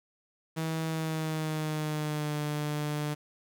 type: tone with pitch glide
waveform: sawtooth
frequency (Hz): 160.8 to 149.17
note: E3 to D3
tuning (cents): -43 to +27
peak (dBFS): -26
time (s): 0.56-3.15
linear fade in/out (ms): 20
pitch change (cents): -130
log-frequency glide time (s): 0.87-2.39
effects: 9-bit